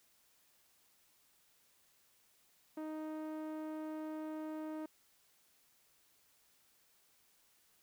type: tone with low-pass filter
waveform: sawtooth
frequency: 311.1 Hz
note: D#4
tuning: in tune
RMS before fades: -43 dBFS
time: 2.77-4.86 s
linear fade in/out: 5 ms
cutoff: 1100 Hz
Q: 0.6
effects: white hiss -71 dBFS RMS until 7.82 s